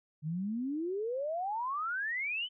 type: exponential sweep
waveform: sine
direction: up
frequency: 146.83 to 3098 Hz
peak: -32 dBFS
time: 0.22-2.49 s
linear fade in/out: 50 ms
effects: none